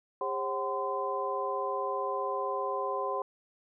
sine tone cluster, 402.6 / 538 / 755 / 1026 Hz, G4 / C5 / F#5 / C6, +46 / +48 / +35 / -34 cents, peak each -36 / -35 / -38 / -33 dBFS, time 0.21-3.22 s, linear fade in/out 2 ms, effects none

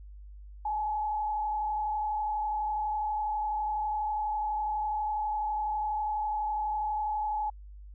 sine tone with frequency modulation, 849 Hz, G#5, 38 cents sharp, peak -28 dBFS, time 0.65-7.5 s, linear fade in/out 5 ms, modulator 32.1 Hz, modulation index 0.6, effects added 50 Hz sine -44 dBFS peak until 7.94 s

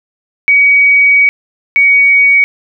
sine tone pair in turn, 2260 / 2248 Hz, C#7 / C#7, +33 / +24 cents, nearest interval unison, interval 9 cents, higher first, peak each -4 / -4 dBFS, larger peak neither, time 0.48-1.29 / 1.76-2.44 s, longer first, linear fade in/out 0 ms, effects none

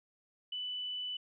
sine tone, 2986 Hz, F#7, 15 cents sharp, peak -36 dBFS, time 0.52-1.17 s, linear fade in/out 5 ms, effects none

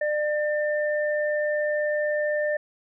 sine tone pair together, 598.7 / 1794 Hz, D5 / A6, +33 / +33 cents, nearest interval octave + perfect fifth, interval 1900 cents, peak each -23 / -29 dBFS, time 0.01-2.57 s, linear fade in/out 5 ms, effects none

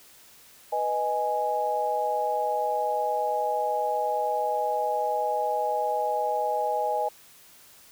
sine chord, G# minor, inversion first, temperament equal, 493.9 / 622.3 / 830.6 Hz, B4 / D#5 / G#5, 0 / 0 / 0 cents, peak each -31 / -29 / -26 dBFS, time 0.72-7.09 s, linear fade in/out 10 ms, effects white hiss -53 dBFS RMS until 7.91 s

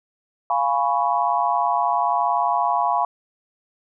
sine chord, C# dominant seventh, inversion first, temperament equal, 698.5 / 830.6 / 987.8 / 1108.7 Hz, E#5 / G#5 / B5 / C#6, 0 / 0 / 0 / 0 cents, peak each -23 / -23 / -22 / -25 dBFS, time 0.5-3.05 s, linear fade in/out 2 ms, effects none

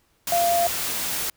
sine tone in noise, 690 Hz, F5, 21 cents flat, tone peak -18 dBFS, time 0.32-0.67 s, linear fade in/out 2 ms, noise white, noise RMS -27 dBFS, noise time 0.27-1.3 s, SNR +6 dB, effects pink hiss -65 dBFS RMS until 1.36 s

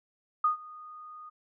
sine tone with ADSR envelope, 1234 Hz, D#6, 15 cents flat, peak -20 dBFS, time 0.44-1.3 s, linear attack 5 ms, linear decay 120 ms, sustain -23 dB, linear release 15 ms, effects none

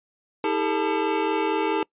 square tone cluster, 320.8 / 403.8 / 448.3 / 880 Hz, E4 / G#4 / A4 / A5, -47 / -49 / +32 / 0 cents, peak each -28 dBFS, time 0.44-1.83 s, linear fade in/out 2 ms, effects noise-tail reverb RT60 0.1 s tail -24 dB re dry + resampled to 8000 Hz

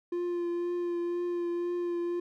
triangle tone with vibrato, 348.3 Hz, F4, 5 cents flat, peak -27 dBFS, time 0.12-2.2 s, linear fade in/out 5 ms, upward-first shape triangle, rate 2 Hz, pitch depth 19 cents each way, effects none

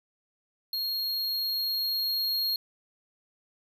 square tone with level ramp, 4268 Hz, C8, 34 cents sharp, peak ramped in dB -29 to -26 dBFS, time 0.73-2.56 s, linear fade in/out 2 ms, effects none

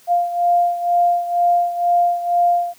sine beating tone pair, 698.5 / 700.6 Hz, F5 / F5, 0 / +5 cents, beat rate 2.1 Hz, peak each -15 / -20 dBFS, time 0.07-2.74 s, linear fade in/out 50 ms, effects white hiss -50 dBFS RMS until 2.78 s

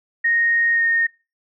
sine tone with pitch glide, 1861 to 1843.9 Hz, A#6 to A#6, -3 to -19 cents, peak -15 dBFS, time 0.24-1.07 s, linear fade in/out 10 ms, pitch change -16 cents, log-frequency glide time 0.73-0.83 s, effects noise-tail reverb RT60 0.3 s tail -24 dB re dry

